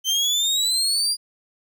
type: exponential sweep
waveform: 30% pulse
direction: up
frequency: 3083 to 4859 Hz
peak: -16 dBFS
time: 0.04-1.17 s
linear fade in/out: 50 ms
effects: none